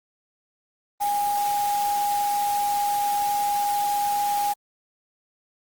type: tone in noise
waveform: sine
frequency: 818 Hz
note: G#5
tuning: 26 cents flat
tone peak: -21 dBFS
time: 1-4.54 s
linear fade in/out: 20 ms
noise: white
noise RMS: -34 dBFS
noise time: 1-4.54 s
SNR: +10 dB
effects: Opus 24 kbps